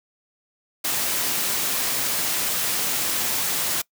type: noise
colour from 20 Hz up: white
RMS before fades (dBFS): -24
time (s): 0.84-3.82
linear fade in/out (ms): 10
effects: noise-tail reverb RT60 0.1 s tail -23 dB re dry + high-pass 100 Hz 12 dB/octave

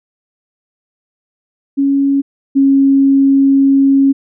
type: tone pair in turn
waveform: sine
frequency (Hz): 277.2 / 273.7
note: C#4 / C#4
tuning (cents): 0 / -22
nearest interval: unison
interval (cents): 22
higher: first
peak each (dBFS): -9 / -6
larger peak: second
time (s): 1.77-2.22 / 2.55-4.13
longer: second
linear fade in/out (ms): 20
effects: none

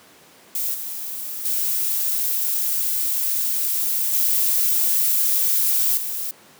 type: noise with level steps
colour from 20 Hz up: violet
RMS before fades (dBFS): -24 / -30 / -22 / -19 / -27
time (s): 0.55-6.31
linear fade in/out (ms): 2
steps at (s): 0.74 / 1.45 / 4.13 / 5.97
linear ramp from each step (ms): 5
effects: pink hiss -49 dBFS RMS until 6.59 s + high-pass 200 Hz 12 dB/octave

